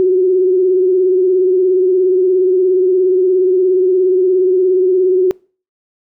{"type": "tone with vibrato", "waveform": "sine", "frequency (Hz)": 370, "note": "F#4", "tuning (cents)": 0, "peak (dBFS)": -8, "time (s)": [0, 5.31], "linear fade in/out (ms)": 0, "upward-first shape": "sine", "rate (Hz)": 17, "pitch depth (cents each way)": 46, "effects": ["noise-tail reverb RT60 0.4 s tail -26 dB re dry"]}